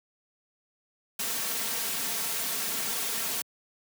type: noise with comb filter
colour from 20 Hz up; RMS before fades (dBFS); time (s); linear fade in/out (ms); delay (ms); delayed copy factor
white; -31; 1.19-3.42; 5; 4.4; +0.55
effects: high-pass 100 Hz 12 dB/octave